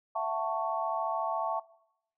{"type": "chord", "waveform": "sine", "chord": "F# minor seventh", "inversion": "third", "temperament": "just", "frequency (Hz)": [666, 740, 888, 1110], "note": ["E5", "F#5", "A5", "C#6"], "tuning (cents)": [18, 0, 16, 2], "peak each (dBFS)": [-34, -37, -34, -34], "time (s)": [0.15, 1.6], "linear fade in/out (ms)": 10, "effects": ["noise-tail reverb RT60 0.8 s tail -20 dB re dry"]}